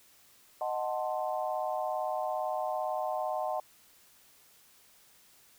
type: chord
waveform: sine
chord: D# diminished seventh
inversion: none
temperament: equal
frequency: 622.3 / 740 / 880 / 1046.5 Hz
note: D#5 / F#5 / A5 / C6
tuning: 0 / 0 / 0 / 0 cents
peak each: -34 / -34 / -38 / -40 dBFS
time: 0.61-3.6 s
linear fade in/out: 2 ms
effects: white hiss -61 dBFS RMS until 5.58 s